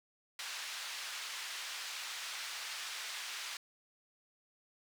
white band-pass noise, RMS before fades -43 dBFS, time 0.39-3.57 s, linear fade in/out 2 ms, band 1200 to 4800 Hz, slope 12 dB/octave, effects none

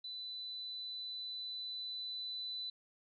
sine tone with level ramp, 3995 Hz, B7, 19 cents sharp, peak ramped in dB -42 to -39 dBFS, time 0.04-2.7 s, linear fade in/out 5 ms, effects none

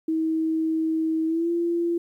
sine tone with pitch glide, 320.2 to 341.2 Hz, D#4 to F4, +50 to -40 cents, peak -21 dBFS, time 0.08-1.98 s, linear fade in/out 5 ms, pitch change +110 cents, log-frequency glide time 1.26-1.5 s, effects 10-bit

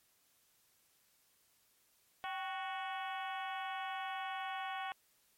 harmonic tone with a mistuned harmonic, 370 Hz, F#4, in tune, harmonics 2 / 3 / 4 / 5 / 6 / 7 / 8 / 9, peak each -41 / -45 / -47 / -49 / -51 / -52 / -53 / -54 dBFS, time 2.24-4.92 s, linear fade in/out 0 ms, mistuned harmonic 2, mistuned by +72 cents, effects white hiss -72 dBFS RMS until 5.37 s + MP3 64 kbps

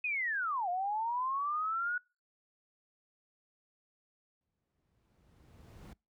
sine linear two-way sweep, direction down then up, 2543 to 695 to 1475 Hz, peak -31 dBFS, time 0.04-1.98 s, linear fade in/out 5 ms, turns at 0.69 s
brown noise with exponential growth, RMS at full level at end -45 dBFS, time 4.41-5.93 s, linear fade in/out 2 ms, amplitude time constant 330 ms
effects noise-tail reverb RT60 0.3 s tail -26 dB re dry + high-pass 60 Hz 12 dB/octave

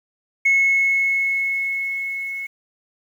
sine tone with level ramp, 2187 Hz, C#7, 24 cents flat, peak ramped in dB -11 to -26 dBFS, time 0.45-2.47 s, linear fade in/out 10 ms, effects tanh soft clip ceiling -10 dBFS + 8-bit

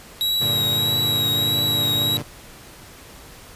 45% pulse tone with vibrato, 3853 Hz, B7, 44 cents flat, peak -18 dBFS, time 0.21-2.17 s, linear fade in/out 0 ms, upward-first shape triangle, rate 1.6 Hz, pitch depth 26 cents each way
sawtooth chord, G minor, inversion none, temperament equal, 98 / 116.54 / 146.83 Hz, G2 / Bb2 / D3, 0 / 0 / 0 cents, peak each -28 / -25 / -26 dBFS, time 0.4-2.23 s, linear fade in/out 20 ms
effects pink hiss -43 dBFS RMS until 3.55 s + resampled to 32000 Hz

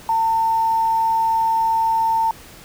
sine tone with quantisation, 900 Hz, A5, 39 cents sharp, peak -15 dBFS, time 0.09-2.31 s, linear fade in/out 2 ms, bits 7, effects pink hiss -42 dBFS RMS until 2.64 s

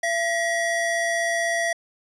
square tone pair together, 676 / 1912 Hz, E5 / A#6, +43 / +43 cents, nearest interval octave + tritone, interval 1800 cents, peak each -25 dBFS, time 0.03-1.73 s, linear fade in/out 5 ms, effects resampled to 22050 Hz + 10-bit

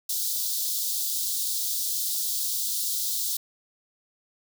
white high-pass noise, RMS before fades -28 dBFS, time 0.09-3.37 s, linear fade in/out 5 ms, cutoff 3600 Hz, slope 48 dB/octave, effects none

